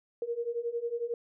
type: beating tone pair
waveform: sine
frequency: 464.3 / 475.3 Hz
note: A#4 / A#4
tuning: -7 / +34 cents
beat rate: 11 Hz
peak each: -35 / -33 dBFS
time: 0.22-1.14 s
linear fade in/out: 2 ms
effects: none